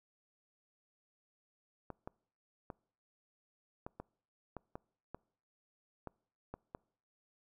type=clicks; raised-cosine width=1 ms; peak=-29 dBFS; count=11; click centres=1.903 / 2.075 / 2.702 / 3.865 / 4 / 4.567 / 4.755 / 5.146 / 6.073 / 6.54 / 6.749 s; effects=noise-tail reverb RT60 0.6 s tail -26 dB re dry